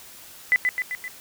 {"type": "tone with echo", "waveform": "sine", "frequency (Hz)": 2001, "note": "B6", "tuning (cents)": 22, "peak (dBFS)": -14, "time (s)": [0.52, 0.56], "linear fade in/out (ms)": 0, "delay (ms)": 130, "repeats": 4, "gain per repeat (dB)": -4, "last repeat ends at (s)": 1.08, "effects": ["white hiss -45 dBFS RMS until 1.2 s"]}